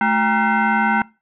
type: tone with frequency modulation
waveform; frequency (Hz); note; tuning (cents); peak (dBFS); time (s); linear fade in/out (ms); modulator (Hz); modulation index
sine; 360; F#4; -47; -14; 0.01-1.02; 2; 578; 2.6
effects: noise-tail reverb RT60 0.3 s tail -23 dB re dry